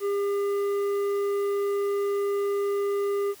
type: tone with tanh clipping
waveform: sine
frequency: 402.3 Hz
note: G4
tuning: 45 cents sharp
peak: -25 dBFS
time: 0-3.35 s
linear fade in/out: 50 ms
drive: 9 dB
effects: white hiss -50 dBFS RMS until 3.4 s